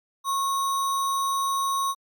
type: tone with sample-and-hold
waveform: sine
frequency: 1093 Hz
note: C#6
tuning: 25 cents flat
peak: -22 dBFS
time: 0.24-1.95 s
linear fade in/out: 50 ms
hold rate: 4900 Hz
effects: MP3 96 kbps